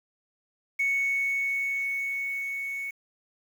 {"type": "tone with level ramp", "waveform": "sine", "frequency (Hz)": 2217, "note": "C#7", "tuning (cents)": 0, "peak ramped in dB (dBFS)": [-21, -31], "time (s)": [0.79, 2.91], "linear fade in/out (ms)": 10, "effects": ["tanh soft clip ceiling -20 dBFS", "8-bit"]}